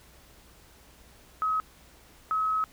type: tone pair in turn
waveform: sine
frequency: 1275 / 1281.6 Hz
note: D#6 / E6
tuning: +42 / -49 cents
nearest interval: unison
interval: 9 cents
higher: second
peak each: -24 dBFS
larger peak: neither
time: 1.42-1.6 / 2.31-2.64 s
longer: second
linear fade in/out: 0 ms
effects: added 60 Hz sine -59 dBFS peak until 2.72 s + pink hiss -56 dBFS RMS until 2.72 s